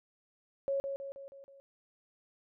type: tone with echo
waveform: sine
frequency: 551 Hz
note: C#5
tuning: 11 cents flat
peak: -29 dBFS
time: 0.68-0.8 s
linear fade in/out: 0 ms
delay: 160 ms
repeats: 5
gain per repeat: -5 dB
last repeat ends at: 1.6 s
effects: none